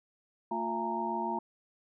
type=tone cluster; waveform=sine; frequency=225.8 / 352.7 / 676 / 839 / 926 Hz; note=A3 / F4 / E5 / G#5 / A#5; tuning=+45 / +17 / +43 / +17 / -12 cents; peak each=-38 / -38 / -40 / -40 / -33 dBFS; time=0.51-1.39 s; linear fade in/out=5 ms; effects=none